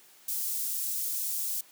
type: high-pass noise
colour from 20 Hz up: white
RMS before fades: -32 dBFS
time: 0.28-1.61 s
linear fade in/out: 5 ms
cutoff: 7700 Hz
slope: 12 dB/octave
effects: white hiss -57 dBFS RMS until 1.71 s + high-pass 200 Hz 12 dB/octave